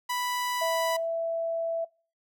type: tone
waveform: sawtooth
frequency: 987.8 Hz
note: B5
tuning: in tune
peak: -24 dBFS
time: 0.09-0.97 s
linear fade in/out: 10 ms
type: tone with pitch glide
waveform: sine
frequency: 659 to 662.8 Hz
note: E5 to E5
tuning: -1 to +9 cents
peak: -26 dBFS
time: 0.61-1.85 s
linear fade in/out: 10 ms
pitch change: +10 cents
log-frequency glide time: 0.97-1.07 s
effects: noise-tail reverb RT60 0.4 s tail -25 dB re dry